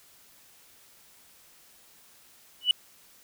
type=tone with exponential growth; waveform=sine; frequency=2960 Hz; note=F#7; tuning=in tune; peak=-12 dBFS; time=2.61-2.71 s; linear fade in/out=2 ms; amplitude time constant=20 ms; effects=tanh soft clip ceiling -14 dBFS + white hiss -57 dBFS RMS until 3.23 s